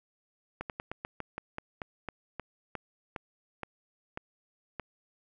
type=slowing click train; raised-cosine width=0.5 ms; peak=-21 dBFS; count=16; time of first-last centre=0.61-4.797 s; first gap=88 ms; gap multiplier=1.15; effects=none